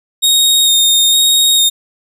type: tone with vibrato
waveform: sawtooth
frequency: 3713 Hz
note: A#7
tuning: 8 cents flat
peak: -5 dBFS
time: 0.22-1.7 s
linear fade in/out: 20 ms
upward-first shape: square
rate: 1.1 Hz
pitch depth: 14 cents each way
effects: none